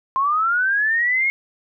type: linear sweep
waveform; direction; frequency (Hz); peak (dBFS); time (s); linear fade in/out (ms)
sine; up; 1046.5 to 2176; -16; 0.16-1.3; 0
effects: none